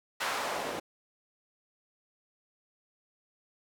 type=noise with band-pass filter sweep; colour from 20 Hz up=white; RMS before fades=-34 dBFS; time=0.2-0.8 s; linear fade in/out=10 ms; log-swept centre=1200 to 410 Hz; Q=1; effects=none